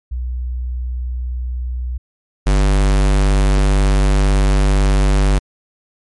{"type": "tone pair in turn", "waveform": ["sine", "square"], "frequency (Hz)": [61.74, 49], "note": ["B1", "G1"], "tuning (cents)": [0, 0], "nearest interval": "major third", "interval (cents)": 400, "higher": "first", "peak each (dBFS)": [-19, -11], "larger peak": "second", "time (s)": [[0.11, 1.98], [2.46, 5.39]], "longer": "second", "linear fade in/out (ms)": 10, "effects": ["MP3 48 kbps"]}